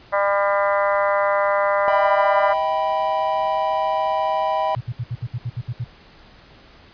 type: harmonic tone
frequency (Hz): 200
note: G3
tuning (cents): +35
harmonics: 3 / 4 / 5 / 6 / 7 / 8 / 9 / 10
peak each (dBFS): -19 / -27 / -23 / -25 / -29 / -32 / -33 / -30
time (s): 0.12-2.54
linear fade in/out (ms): 20
type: chord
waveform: triangle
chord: Eb augmented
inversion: none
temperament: equal with one note detuned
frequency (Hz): 633.9 / 784 / 987.8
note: Eb5 / G5 / B5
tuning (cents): +32 / 0 / 0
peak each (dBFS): -21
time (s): 1.88-4.75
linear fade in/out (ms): 0
type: tone bursts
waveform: sine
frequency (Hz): 120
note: B2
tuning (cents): -49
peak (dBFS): -22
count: 10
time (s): 4.76-5.845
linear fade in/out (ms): 10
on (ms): 50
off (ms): 65
effects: pink hiss -48 dBFS RMS until 6.93 s + resampled to 11025 Hz